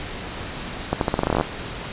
accelerating click train, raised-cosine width 1 ms, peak -5 dBFS, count 14, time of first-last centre 0.93-1.411 s, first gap 82 ms, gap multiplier 0.85, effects pink hiss -32 dBFS RMS until 1.92 s + resampled to 8000 Hz

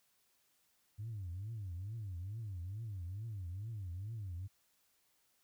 sine tone with vibrato, 99.2 Hz, G2, 21 cents sharp, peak -39 dBFS, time 0.98-4.48 s, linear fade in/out 20 ms, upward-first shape triangle, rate 2.3 Hz, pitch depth 300 cents each way, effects tanh soft clip ceiling -37 dBFS + white hiss -75 dBFS RMS until 5.43 s

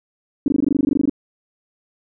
sine tone bursts, 281.3 Hz, C#4, 26 cents sharp, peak -12 dBFS, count 16, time 0.46-1.096 s, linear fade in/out 2 ms, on 21 ms, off 20 ms, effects none

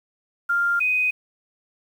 sine tone pair in turn, 1396.9 / 2501 Hz, F6 / D#7, 0 / +8 cents, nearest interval minor seventh, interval 1008 cents, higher second, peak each -18 dBFS, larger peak neither, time 0.49-0.8 / 0.8-1.11 s, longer neither, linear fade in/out 10 ms, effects 8-bit

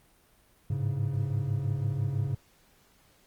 triangle tone cluster, 102 / 108 / 137.4 Hz, G#2 / A2 / C#3, -31 / -32 / -15 cents, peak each -30 / -31 / -28 dBFS, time 0.7-2.35 s, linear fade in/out 5 ms, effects pink hiss -63 dBFS RMS until 3.26 s + Opus 32 kbps

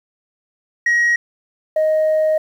sine tone pair in turn, 1895 / 624.4 Hz, A#6 / D#5, +28 / +6 cents, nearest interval octave + perfect fifth, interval 1922 cents, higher first, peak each -10 / -11 dBFS, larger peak first, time 0.86-1.16 / 1.76-2.38 s, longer second, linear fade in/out 5 ms, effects tanh soft clip ceiling -11 dBFS + 8-bit

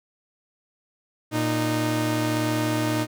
sawtooth tone pair together, 116.54 / 308.1 Hz, A#2 / D#4, 0 / -17 cents, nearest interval octave + perfect fourth, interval 1683 cents, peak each -22 / -20 dBFS, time 1.31-3.07 s, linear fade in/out 50 ms, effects none

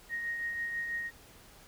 sine tone with tremolo, 1869 Hz, A#6, 4 cents sharp, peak -31 dBFS, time 0.09-1.11 s, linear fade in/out 50 ms, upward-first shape triangle, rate 6.1 Hz, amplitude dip 40%, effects pink hiss -56 dBFS RMS until 1.67 s

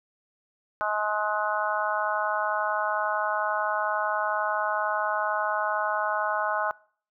harmonic tone, 211.1 Hz, G#3, 29 cents sharp, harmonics 3 / 4 / 5 / 6 / 7, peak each -31 / -31 / -31 / -31 / -31 dBFS, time 0.81-6.71 s, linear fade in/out 0 ms, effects noise-tail reverb RT60 0.5 s tail -22 dB re dry

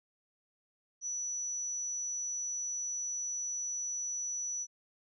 sine tone, 5920 Hz, F#8, in tune, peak -34 dBFS, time 1.01-4.67 s, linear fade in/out 50 ms, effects none

